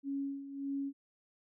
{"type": "tone with tremolo", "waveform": "sine", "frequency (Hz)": 277.2, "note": "C#4", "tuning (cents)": 0, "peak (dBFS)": -33, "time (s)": [0.03, 0.93], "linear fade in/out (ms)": 50, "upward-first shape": "sine", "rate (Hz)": 1.7, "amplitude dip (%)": 70, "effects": []}